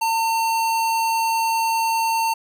square tone, 905 Hz, A5, 48 cents sharp, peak -19 dBFS, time 0.01-2.34 s, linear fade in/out 10 ms, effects none

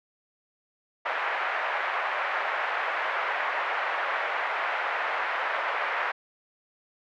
white band-pass noise, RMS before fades -29 dBFS, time 1.05-6.12 s, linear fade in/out 10 ms, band 580 to 2000 Hz, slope 24 dB/octave, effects none

